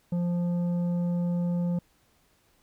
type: tone with tanh clipping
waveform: triangle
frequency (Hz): 174.6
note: F3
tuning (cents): 0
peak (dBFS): -26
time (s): 0.12-1.79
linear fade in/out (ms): 5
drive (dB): 12
effects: pink hiss -66 dBFS RMS until 2.62 s